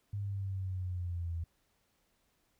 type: linear sweep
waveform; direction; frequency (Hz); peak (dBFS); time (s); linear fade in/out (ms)
sine; down; 102.1 to 82.41; -34; 0.13-1.44; 5
effects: pink hiss -75 dBFS RMS until 2.59 s